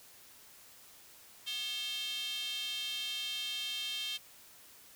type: tone with high-pass filter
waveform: square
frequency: 243.5 Hz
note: B3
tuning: 24 cents flat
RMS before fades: -38 dBFS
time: 1.46-4.18 s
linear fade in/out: 20 ms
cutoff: 3200 Hz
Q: 6.4
effects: white hiss -57 dBFS RMS until 4.95 s